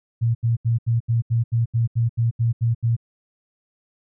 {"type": "tone bursts", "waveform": "sine", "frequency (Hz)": 116.2, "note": "A#2", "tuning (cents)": -5, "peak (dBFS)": -16, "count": 13, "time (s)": [0.21, 2.966], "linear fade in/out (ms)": 20, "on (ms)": 140, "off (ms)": 78, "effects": []}